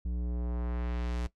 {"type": "tone with low-pass filter sweep", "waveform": "square", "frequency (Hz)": 59.9, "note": "A#1", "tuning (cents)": 48, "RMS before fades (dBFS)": -33, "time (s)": [0.05, 1.27], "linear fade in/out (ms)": 5, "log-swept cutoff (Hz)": [200, 8700], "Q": 0.73, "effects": ["noise-tail reverb RT60 0.1 s tail -17 dB re dry"]}